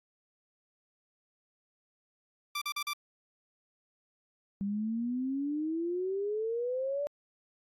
15% pulse tone bursts, 1174.7 Hz, D6, in tune, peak -26 dBFS, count 4, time 2.55-2.934 s, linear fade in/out 5 ms, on 66 ms, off 40 ms
sine exponential sweep, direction up, 196 to 587.3 Hz, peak -30 dBFS, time 4.61-7.07 s, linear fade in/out 0 ms
effects AAC 64 kbps

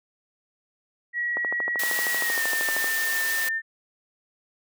sine tone with pitch glide, 1917 to 1799 Hz, A#6 to A6, +48 to +38 cents, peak -24 dBFS, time 1.13-3.62 s, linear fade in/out 50 ms, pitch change -110 cents, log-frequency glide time 2.19-2.46 s
click train, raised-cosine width 1 ms, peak -15 dBFS, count 20, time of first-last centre 1.37-2.843 s, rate 12.9 Hz
white noise, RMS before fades -30 dBFS, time 1.79-3.49 s, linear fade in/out 5 ms
effects high-pass 400 Hz 12 dB/octave

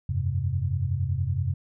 sine chord, F suspended second, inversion none, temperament equal with one note detuned, 87.31 / 98 / 131.8 Hz, F2 / G2 / C3, 0 / 0 / +13 cents, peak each -28 dBFS, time 0.09-1.54 s, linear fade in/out 5 ms, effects none

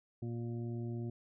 harmonic tone, 117.6 Hz, A#2, 16 cents sharp, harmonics 1 / 2 / 3 / 5 / 6, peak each -38 / -43 / -45 / -59 / -59 dBFS, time 0.22-1.1 s, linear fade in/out 5 ms, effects none

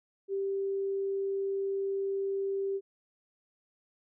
sine tone, 392 Hz, G4, in tune, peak -29 dBFS, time 0.28-2.81 s, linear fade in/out 50 ms, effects none

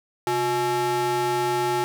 square ring-modulated tone, 245.9 Hz, B3, 7 cents flat, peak -19 dBFS, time 0.27-1.84 s, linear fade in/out 0 ms, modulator 605 Hz, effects none

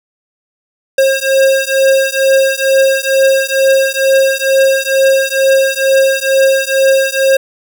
square beating tone pair, 536 / 538.2 Hz, C5 / C5, +42 / +49 cents, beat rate 2.2 Hz, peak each -12 dBFS, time 0.98-7.37 s, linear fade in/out 5 ms, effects none

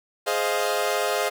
sawtooth chord, F minor seventh, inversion first, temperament equal with one note detuned, 418.9 / 523.3 / 622.3 / 698.5 Hz, Ab4 / C5 / Eb5 / F5, +15 / 0 / 0 / 0 cents, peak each -24 dBFS, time 0.26-1.3 s, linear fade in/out 20 ms, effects none

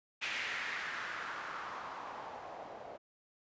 blue noise with low-pass filter sweep, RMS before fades -42 dBFS, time 0.21-2.98 s, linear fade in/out 20 ms, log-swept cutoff 2400 to 610 Hz, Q 2.5, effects resampled to 16000 Hz

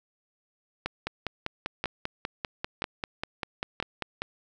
two click trains, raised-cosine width 0.3 ms, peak -13 / -14 dBFS, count 4 / 17, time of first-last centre 0.86-3.801 / 1.07-4.22 s, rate 1.02 / 5.08 Hz, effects none

